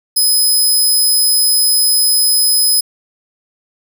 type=tone; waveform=15% pulse; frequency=5060 Hz; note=D#8; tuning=28 cents sharp; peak=-4 dBFS; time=0.16-2.81 s; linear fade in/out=10 ms; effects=none